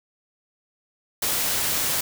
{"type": "noise", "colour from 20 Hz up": "white", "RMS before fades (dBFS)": -24, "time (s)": [1.22, 2.01], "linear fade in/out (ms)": 5, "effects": []}